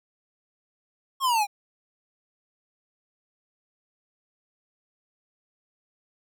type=exponential sweep; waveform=square; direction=down; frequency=1108.7 to 790 Hz; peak=-21 dBFS; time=1.2-1.47 s; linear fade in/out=50 ms; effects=none